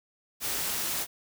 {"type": "noise", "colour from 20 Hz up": "white", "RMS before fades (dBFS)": -31, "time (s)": [0.4, 1.07], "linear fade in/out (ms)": 50, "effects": []}